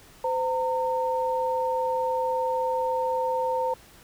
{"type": "tone pair together", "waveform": "sine", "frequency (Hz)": [513, 914.1], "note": ["C5", "A#5"], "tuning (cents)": [-34, -34], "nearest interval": "minor seventh", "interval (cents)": 1000, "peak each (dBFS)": -26, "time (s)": [0.24, 3.74], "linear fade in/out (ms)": 5, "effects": ["pink hiss -52 dBFS RMS until 4.03 s"]}